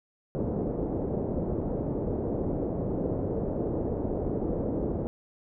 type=low-pass noise; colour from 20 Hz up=white; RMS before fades=-30 dBFS; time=0.35-5.07 s; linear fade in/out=0 ms; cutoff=510 Hz; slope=24 dB/octave; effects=none